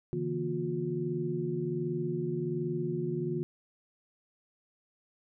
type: tone cluster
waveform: sine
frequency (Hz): 141.1 / 162.4 / 237.2 / 358.2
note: C#3 / E3 / A#3 / F4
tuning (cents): +31 / -26 / +30 / +44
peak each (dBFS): -37 / -35 / -39 / -33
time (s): 0.13-3.43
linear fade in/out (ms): 0
effects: none